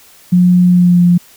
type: tone with pitch glide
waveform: sine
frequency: 179.1 to 175.52 Hz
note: F3 to F3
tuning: +44 to +9 cents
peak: -5 dBFS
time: 0.32-1.18 s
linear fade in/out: 10 ms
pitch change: -35 cents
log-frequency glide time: 0.68-1.02 s
effects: white hiss -43 dBFS RMS until 1.36 s